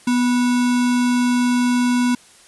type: tone with sample-and-hold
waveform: sine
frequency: 245.7 Hz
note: B3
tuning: 9 cents flat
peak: -14 dBFS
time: 0.07-2.15 s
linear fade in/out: 5 ms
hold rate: 1225 Hz
effects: white hiss -48 dBFS RMS until 2.47 s + resampled to 24000 Hz